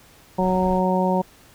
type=harmonic tone; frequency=185 Hz; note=F#3; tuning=in tune; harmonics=1 / 2 / 3 / 4 / 5; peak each=-21 / -26 / -24 / -27 / -24 dBFS; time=0.38-1.22 s; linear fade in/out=10 ms
type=noise; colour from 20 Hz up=brown; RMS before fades=-34 dBFS; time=0.39-0.82 s; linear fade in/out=50 ms
effects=pink hiss -51 dBFS RMS until 1.54 s